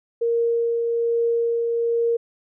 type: tone with tremolo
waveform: sine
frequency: 466.2 Hz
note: A#4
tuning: in tune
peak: -17 dBFS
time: 0.21-2.17 s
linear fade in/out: 10 ms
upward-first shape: triangle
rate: 1.2 Hz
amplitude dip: 30%
effects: none